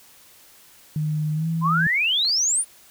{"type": "tone with pitch glide", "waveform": "sine", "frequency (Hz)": [152.9, 163.87], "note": ["D#3", "E3"], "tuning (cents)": [-30, -10], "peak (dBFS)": -21, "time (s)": [0.96, 1.87], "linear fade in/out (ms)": 2, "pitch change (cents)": 120, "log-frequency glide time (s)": [1.34, 1.48]}
{"type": "exponential sweep", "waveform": "sine", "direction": "up", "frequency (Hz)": [987.8, 9956], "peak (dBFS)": -18, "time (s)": [1.61, 2.65], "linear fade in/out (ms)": 50}
{"type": "clicks", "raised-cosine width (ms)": 0.2, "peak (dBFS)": [-31, -22, -26], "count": 3, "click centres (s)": [2.046, 2.25, 2.295]}
{"effects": ["white hiss -51 dBFS RMS until 2.9 s"]}